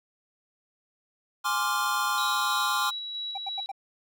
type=chord; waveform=square; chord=D half-diminished seventh; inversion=second; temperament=equal; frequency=830.6 / 1046.5 / 1174.7 / 1396.9 Hz; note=Ab5 / C6 / D6 / F6; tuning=0 / 0 / 0 / 0 cents; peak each=-34 / -30 / -31 / -31 dBFS; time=1.44-2.91 s; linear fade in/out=20 ms
type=tone with tremolo; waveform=sine; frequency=3900 Hz; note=B7; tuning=23 cents flat; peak=-31 dBFS; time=2.18-3.66 s; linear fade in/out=0 ms; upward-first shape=square; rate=3.1 Hz; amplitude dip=25%
type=tone bursts; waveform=triangle; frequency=784 Hz; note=G5; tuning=in tune; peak=-30 dBFS; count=4; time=3.35-3.717 s; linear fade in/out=5 ms; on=28 ms; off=85 ms
effects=none